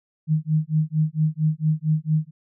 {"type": "tone with tremolo", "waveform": "sine", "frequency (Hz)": 155.56, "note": "D#3", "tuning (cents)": 0, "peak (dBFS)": -15, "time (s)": [0.27, 2.31], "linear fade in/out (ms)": 50, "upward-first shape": "sine", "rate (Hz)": 4.4, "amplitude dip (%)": 100, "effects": []}